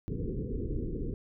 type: low-pass noise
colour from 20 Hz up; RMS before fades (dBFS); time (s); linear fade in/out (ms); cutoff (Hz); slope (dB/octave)
pink; -34; 0.08-1.14; 0; 480; 96
effects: none